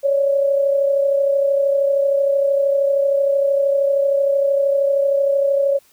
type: tone pair together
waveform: sine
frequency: 555 / 588 Hz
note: C#5 / D5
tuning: +2 / +2 cents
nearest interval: minor second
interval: 100 cents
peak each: -14 / -24 dBFS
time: 0.03-5.79 s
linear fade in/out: 20 ms
effects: white hiss -55 dBFS RMS until 5.92 s